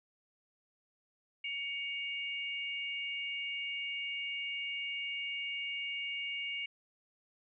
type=tone pair together; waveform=sine; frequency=2240 / 2826 Hz; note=C#7 / F7; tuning=+18 / +20 cents; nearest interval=major third; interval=402 cents; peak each=-38 / -39 dBFS; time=1.44-6.66 s; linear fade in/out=5 ms; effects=none